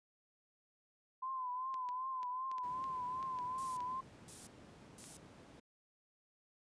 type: tone with vibrato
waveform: sine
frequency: 1023 Hz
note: C6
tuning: 39 cents flat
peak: -38 dBFS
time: 1.22-4.01 s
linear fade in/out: 10 ms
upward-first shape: triangle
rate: 2.6 Hz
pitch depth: 70 cents each way
type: clicks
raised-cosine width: 0.2 ms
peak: -36 dBFS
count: 10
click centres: 1.742 / 1.889 / 2.231 / 2.515 / 2.583 / 2.841 / 3.228 / 3.388 / 3.805 / 5.041 s
type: noise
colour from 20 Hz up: brown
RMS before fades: -50 dBFS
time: 2.63-5.6 s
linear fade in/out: 5 ms
type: noise bursts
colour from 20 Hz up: violet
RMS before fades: -47 dBFS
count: 3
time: 3.58-5.17 s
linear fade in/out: 2 ms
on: 190 ms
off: 510 ms
effects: high-pass 150 Hz 12 dB/octave + resampled to 22050 Hz